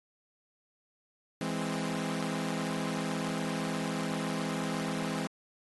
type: chord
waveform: sawtooth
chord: E augmented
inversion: none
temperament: equal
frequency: 164.81 / 207.7 / 261.6 Hz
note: E3 / G#3 / B#3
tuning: 0 / 0 / 0 cents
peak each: -32 dBFS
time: 1.41-5.27 s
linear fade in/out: 2 ms
effects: AAC 32 kbps